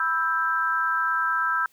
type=chord; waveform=sine; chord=E minor; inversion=second; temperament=just; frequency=988.9 / 1318.5 / 1582.2 Hz; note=B5 / E6 / G6; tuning=+2 / 0 / +16 cents; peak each=-30 / -24 / -25 dBFS; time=0-1.66 s; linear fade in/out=2 ms; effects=white hiss -62 dBFS RMS until 1.72 s